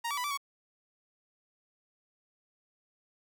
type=tone with pitch steps; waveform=sawtooth; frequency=934 / 1147 / 990 / 1162 / 1118 Hz; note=A#5 / D6 / B5 / D6 / C#6; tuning=+3 / -41 / +4 / -19 / +14 cents; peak=-28 dBFS; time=0.04-0.375 s; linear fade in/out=10 ms; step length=67 ms; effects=none